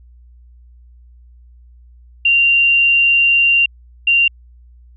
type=tone pair in turn; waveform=sine; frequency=2772 / 2772 Hz; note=F7 / F7; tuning=-14 / -14 cents; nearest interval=unison; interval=0 cents; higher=neither; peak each=-9 dBFS; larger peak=neither; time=2.25-3.66 / 4.07-4.28 s; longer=first; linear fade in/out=5 ms; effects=added 60 Hz sine -41 dBFS peak until 4.96 s